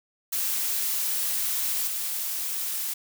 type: noise with level steps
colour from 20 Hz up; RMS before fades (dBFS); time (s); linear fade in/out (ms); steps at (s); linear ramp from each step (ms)
blue; -27 / -30; 0.32-2.94; 10; 1.87; 5
effects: none